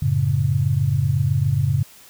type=chord; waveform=sine; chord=F# minor; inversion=none; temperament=just; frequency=92.5 / 111 / 138.75 Hz; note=F#2 / A2 / C#3; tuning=0 / +16 / +2 cents; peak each=-23 / -21 / -19 dBFS; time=0.02-1.83 s; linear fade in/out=5 ms; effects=white hiss -47 dBFS RMS until 2.09 s